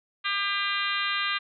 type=harmonic tone; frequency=400 Hz; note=G4; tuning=35 cents sharp; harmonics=3 / 4 / 5 / 6 / 7 / 8 / 9 / 10; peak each=-31 / -32 / -33 / -34 / -34 / -35 / -36 / -36 dBFS; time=0.24-1.39 s; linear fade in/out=20 ms; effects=none